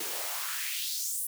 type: noise with high-pass filter sweep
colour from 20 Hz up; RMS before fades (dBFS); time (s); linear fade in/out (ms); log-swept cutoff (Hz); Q
white; -34; 0-1.27; 5; 320 to 11000; 2.3
effects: none